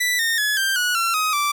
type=tone with pitch steps; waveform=sawtooth; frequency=1975.5 / 1832.6 / 1700 / 1577 / 1463 / 1357.1 / 1258.9 / 1167.9 Hz; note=B6 / A#6 / G#6 / G6 / F#6 / E6 / D#6 / D6; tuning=0 / -30 / +40 / +10 / -20 / +50 / +20 / -10 cents; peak=-15 dBFS; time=0-1.52 s; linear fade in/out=10 ms; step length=190 ms; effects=none